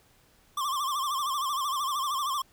square tone with vibrato, 1115 Hz, C#6, 10 cents sharp, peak -28 dBFS, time 0.57-2.42 s, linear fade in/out 5 ms, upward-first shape sine, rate 13 Hz, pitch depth 120 cents each way, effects pink hiss -62 dBFS RMS until 2.52 s

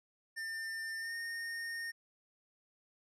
square tone with pitch glide, 1798 to 1839 Hz, A6 to A#6, +37 to -24 cents, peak -39 dBFS, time 0.36-1.92 s, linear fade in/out 20 ms, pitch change +39 cents, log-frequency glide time 0.98-1.14 s, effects low-pass 11000 Hz 12 dB/octave

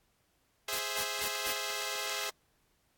5% pulse chord, Ab augmented, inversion none, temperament equal, 415.3 / 523.3 / 659.3 Hz, Ab4 / C5 / E5, 0 / 0 / 0 cents, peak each -27 dBFS, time 0.68-2.3 s, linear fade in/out 5 ms
white noise bursts, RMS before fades -37 dBFS, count 4, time 0.72-1.53 s, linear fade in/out 10 ms, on 75 ms, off 170 ms
effects pink hiss -73 dBFS RMS until 2.97 s + AAC 64 kbps

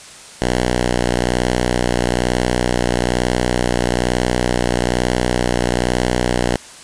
5% pulse tone with vibrato, 61.1 Hz, B1, 18 cents flat, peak -4 dBFS, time 0.42-6.56 s, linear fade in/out 0 ms, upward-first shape triangle, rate 1.1 Hz, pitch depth 17 cents each way, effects white hiss -38 dBFS RMS until 6.83 s + resampled to 22050 Hz

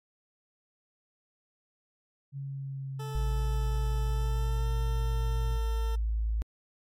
sine linear sweep, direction down, 138.59 to 119.3 Hz, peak -34 dBFS, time 2.32-5.59 s, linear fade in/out 50 ms
20% pulse tone with pitch glide, 436.9 to 450 Hz, A4 to A4, -12 to +39 cents, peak -35 dBFS, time 2.99-5.96 s, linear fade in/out 10 ms, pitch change +51 cents, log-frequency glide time 4.05-4.67 s
sine tone, 54.7 Hz, A1, 9 cents flat, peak -26 dBFS, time 3.15-6.42 s, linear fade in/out 0 ms
effects MP3 64 kbps

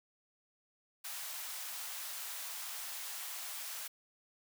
white high-pass noise, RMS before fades -43 dBFS, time 1.04-3.88 s, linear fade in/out 10 ms, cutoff 670 Hz, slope 24 dB/octave, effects none

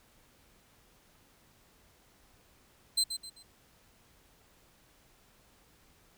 30% pulse tone with echo, 4100 Hz, C8, 36 cents flat, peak -22 dBFS, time 2.97-3.04 s, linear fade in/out 10 ms, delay 130 ms, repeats 3, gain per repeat -9 dB, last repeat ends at 3.43 s, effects pink hiss -64 dBFS RMS until 6.17 s

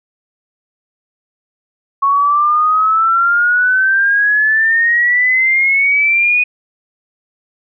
sine exponential sweep, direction up, 1101 to 2489 Hz, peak -9 dBFS, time 2.02-6.44 s, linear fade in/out 10 ms, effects none

